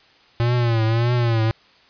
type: tone with vibrato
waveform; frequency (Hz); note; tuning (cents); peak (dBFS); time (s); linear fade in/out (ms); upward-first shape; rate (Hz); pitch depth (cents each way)
square; 116.54; A#2; 0; -17; 0.4-1.51; 0; triangle; 1.7; 100
effects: white hiss -53 dBFS RMS until 1.89 s + resampled to 11025 Hz